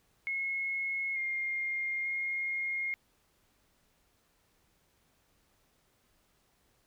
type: tone with pitch steps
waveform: sine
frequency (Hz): 2172 / 2122 / 2139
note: C#7 / C7 / C7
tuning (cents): -36 / +24 / +38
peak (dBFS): -31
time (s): 0.27-2.94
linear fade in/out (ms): 0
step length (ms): 890
effects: pink hiss -71 dBFS RMS until 6.86 s